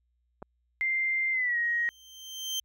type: clicks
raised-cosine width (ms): 1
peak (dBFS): -35 / -26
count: 2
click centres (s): 0.421 / 0.426
type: tone with pitch glide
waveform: sine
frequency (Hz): 2093 to 1886.3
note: C7 to A#6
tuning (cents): 0 to +20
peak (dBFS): -25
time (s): 0.81-1.89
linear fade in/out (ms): 0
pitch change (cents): -180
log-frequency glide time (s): 1.32-1.57
type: tone with exponential growth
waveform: 30% pulse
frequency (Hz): 3129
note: G7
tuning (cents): -4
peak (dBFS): -25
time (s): 1.63-2.6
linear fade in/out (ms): 5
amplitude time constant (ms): 210
effects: added 60 Hz sine -70 dBFS peak until 2.64 s